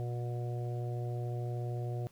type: harmonic tone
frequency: 120.9 Hz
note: B2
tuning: 36 cents flat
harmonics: 1 / 3 / 4 / 5 / 6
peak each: -34 / -44 / -48 / -49 / -48 dBFS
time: 0-2.07 s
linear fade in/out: 0 ms
effects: pink hiss -64 dBFS RMS until 2.11 s